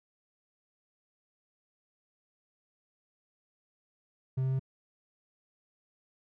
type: tone with pitch steps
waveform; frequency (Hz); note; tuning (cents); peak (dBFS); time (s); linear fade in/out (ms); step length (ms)
triangle; 130.81 / 131.64 / 132.48; C3 / C3 / C3; 0 / +11 / +22; -25; 4.37-4.595; 10; 75
effects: none